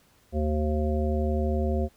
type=harmonic tone; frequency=76 Hz; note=D#2; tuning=40 cents flat; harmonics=1 / 3 / 5 / 7 / 9; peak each=-25 / -30 / -32 / -33 / -35 dBFS; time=0.32-1.89 s; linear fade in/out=50 ms; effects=pink hiss -62 dBFS RMS until 1.96 s